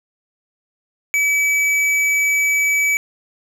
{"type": "tone with hard clipping", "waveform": "sine", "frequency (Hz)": 2291, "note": "D7", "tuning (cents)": -44, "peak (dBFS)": -16, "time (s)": [1.14, 2.97], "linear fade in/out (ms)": 0, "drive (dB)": 11, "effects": []}